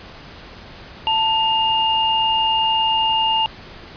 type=tone pair together; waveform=sine; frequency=890 / 2826 Hz; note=A5 / F7; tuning=+20 / +20 cents; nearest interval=octave + minor sixth; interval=2000 cents; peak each=-18 dBFS; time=1.07-3.46 s; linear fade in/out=0 ms; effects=pink hiss -39 dBFS RMS until 3.96 s + resampled to 11025 Hz